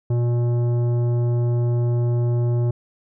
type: tone with tanh clipping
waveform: triangle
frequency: 120 Hz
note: B2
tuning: 49 cents flat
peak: -19 dBFS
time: 0.1-2.71 s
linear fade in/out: 5 ms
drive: 16 dB
effects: none